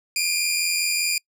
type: tone pair together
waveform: 15% pulse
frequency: 2384 / 2469 Hz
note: D7 / D#7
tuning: +25 / -14 cents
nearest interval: minor second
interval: 61 cents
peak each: -16 / -18 dBFS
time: 0.16-1.18 s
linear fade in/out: 2 ms
effects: noise-tail reverb RT60 0.1 s tail -26 dB re dry